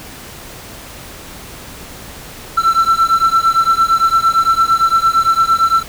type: beating tone pair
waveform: triangle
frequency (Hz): 1336 / 1344.8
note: E6 / E6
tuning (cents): +23 / +34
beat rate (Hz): 8.8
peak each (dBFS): -11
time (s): 2.57-5.83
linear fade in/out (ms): 10
effects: pink hiss -33 dBFS RMS until 5.88 s